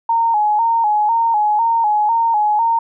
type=tone with vibrato; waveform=sine; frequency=880 Hz; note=A5; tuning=in tune; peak=-12 dBFS; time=0.09-2.79 s; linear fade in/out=5 ms; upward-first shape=square; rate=2 Hz; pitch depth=76 cents each way; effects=none